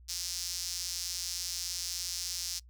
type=tone with high-pass filter; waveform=sawtooth; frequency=176.7 Hz; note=F3; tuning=21 cents sharp; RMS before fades=-37 dBFS; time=0.08-2.6 s; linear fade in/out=20 ms; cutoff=5300 Hz; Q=2.9; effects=noise-tail reverb RT60 0.1 s tail -23 dB re dry + added 60 Hz sine -52 dBFS peak until 2.69 s